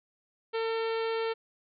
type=harmonic tone; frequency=451.4 Hz; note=A4; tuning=44 cents sharp; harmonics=1 / 2 / 3 / 4 / 5 / 6 / 7 / 8 / 9 / 10; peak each=-29 / -38 / -40 / -44 / -44 / -46 / -46 / -51 / -49 / -52 dBFS; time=0.53-1.34 s; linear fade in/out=20 ms; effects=none